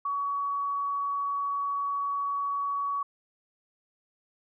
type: tone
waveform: sine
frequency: 1128 Hz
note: C#6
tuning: 30 cents sharp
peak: -27 dBFS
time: 0.05-3.03 s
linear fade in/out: 5 ms
effects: none